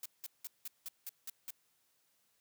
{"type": "noise bursts", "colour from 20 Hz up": "blue", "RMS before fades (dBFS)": -43, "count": 8, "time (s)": [0.03, 1.506], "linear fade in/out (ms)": 2, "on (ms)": 27, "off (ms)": 180, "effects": ["white hiss -75 dBFS RMS until 2.4 s", "high-pass 60 Hz 12 dB/octave"]}